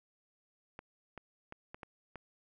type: clicks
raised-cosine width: 0.5 ms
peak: -30 dBFS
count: 6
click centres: 0.791 / 1.177 / 1.524 / 1.745 / 1.832 / 2.157 s
effects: none